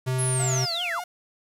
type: tone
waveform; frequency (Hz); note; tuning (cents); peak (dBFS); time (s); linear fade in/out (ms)
square; 128.9; C3; -26; -24; 0.06-0.66; 20
type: linear sweep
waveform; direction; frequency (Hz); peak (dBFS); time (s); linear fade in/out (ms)
sine; down; 11000 to 681; -26; 0.18-1.01; 20
type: tone with vibrato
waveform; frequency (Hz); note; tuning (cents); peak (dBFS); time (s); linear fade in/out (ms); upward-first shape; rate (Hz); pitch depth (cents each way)
sawtooth; 692; F5; -16; -29; 0.39-1.04; 5; triangle; 5.1; 72
effects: resampled to 32000 Hz + 8-bit